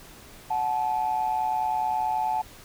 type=tone pair together; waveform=sine; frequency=738 / 867.4 Hz; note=F#5 / A5; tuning=-5 / -25 cents; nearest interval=minor third; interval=280 cents; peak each=-27 / -24 dBFS; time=0.5-2.42 s; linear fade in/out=10 ms; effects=tanh soft clip ceiling -17 dBFS + pink hiss -48 dBFS RMS until 2.64 s